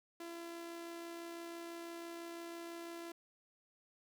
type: tone with amplitude modulation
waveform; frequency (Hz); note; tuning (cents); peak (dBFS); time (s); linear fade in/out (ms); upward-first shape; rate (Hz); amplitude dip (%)
sawtooth; 338.4; E4; +45; -40; 0.2-3.12; 5; sine; 66; 30
effects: none